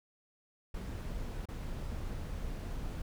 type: noise with dropouts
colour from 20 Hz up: brown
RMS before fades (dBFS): -39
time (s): 0.74-3.02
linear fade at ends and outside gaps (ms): 5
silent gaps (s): 1.456-1.486
effects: none